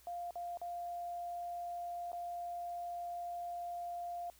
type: tone with dropouts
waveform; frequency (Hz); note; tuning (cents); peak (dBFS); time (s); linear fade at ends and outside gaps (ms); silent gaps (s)
sine; 698.5; F5; 0; -39; 0.07-4.3; 1; 0.308-0.356 / 0.573-0.615 / 2.118-2.13
effects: added 60 Hz sine -68 dBFS peak until 4.39 s + white hiss -65 dBFS RMS until 4.39 s